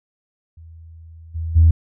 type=tone with level steps; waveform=sine; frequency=81.8 Hz; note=E2; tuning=13 cents flat; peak=-38 / -22 / -7 dBFS; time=0.57-1.71 s; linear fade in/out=5 ms; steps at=1.34 / 1.55 s; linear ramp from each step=20 ms; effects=tanh soft clip ceiling -3 dBFS